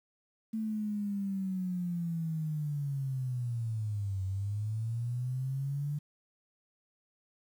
sine linear two-way sweep, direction down then up, 222.2 to 93.9 to 148.3 Hz, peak -31 dBFS, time 0.53-5.99 s, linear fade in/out 10 ms, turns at 4.24 s, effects 10-bit

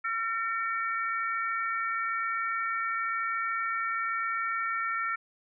harmonic tone, 453.5 Hz, A#4, 48 cents flat, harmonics 3 / 4 / 5, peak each -30 / -34 / -36 dBFS, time 0.04-5.16 s, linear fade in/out 10 ms, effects none

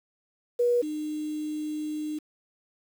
sine tone pair in turn, 483.1 / 304.3 Hz, B4 / D#4, -38 / -38 cents, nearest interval minor sixth, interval 800 cents, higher first, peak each -20 / -29 dBFS, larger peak first, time 0.59-0.82 / 0.82-2.19 s, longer second, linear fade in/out 10 ms, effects 8-bit

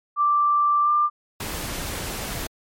sine tone with pitch glide, 1174.7 to 1191.1 Hz, D6 to D6, 0 to +24 cents, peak -16 dBFS, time 0.16-1.1 s, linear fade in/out 50 ms, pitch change +24 cents, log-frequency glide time 0.83-0.9 s
pink noise, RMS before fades -30 dBFS, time 1.4-2.47 s, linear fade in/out 5 ms
effects MP3 64 kbps

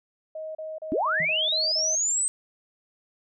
sine tone bursts, 629 Hz, D#5, 19 cents sharp, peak -32 dBFS, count 7, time 0.35-1.954 s, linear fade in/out 5 ms, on 200 ms, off 34 ms
sine linear sweep, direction up, 240 to 8300 Hz, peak -22 dBFS, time 0.92-2.28 s, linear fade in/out 0 ms
sine tone with exponential decay, 163.1 Hz, E3, 18 cents flat, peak -31 dBFS, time 1.2-1.38 s, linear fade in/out 2 ms, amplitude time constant 38 ms
effects none

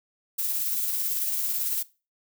violet noise with tremolo, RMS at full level -26 dBFS, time 0.38-1.83 s, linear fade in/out 10 ms, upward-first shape triangle, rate 18 Hz, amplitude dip 35%, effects noise-tail reverb RT60 0.3 s tail -19 dB re dry

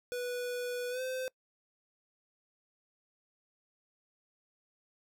square tone with pitch glide, 491.4 to 515.5 Hz, B4 to C5, -9 to -26 cents, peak -35 dBFS, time 0.12-1.28 s, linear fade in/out 0 ms, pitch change +83 cents, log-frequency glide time 0.9-1.01 s, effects noise-tail reverb RT60 0.1 s tail -25 dB re dry

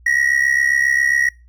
triangle ring-modulated tone, 1904 Hz, A#6, 36 cents sharp, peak -9 dBFS, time 0.06-1.29 s, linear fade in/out 5 ms, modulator 33.7 Hz, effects noise-tail reverb RT60 0.3 s tail -24 dB re dry + added 60 Hz sine -44 dBFS peak until 1.48 s

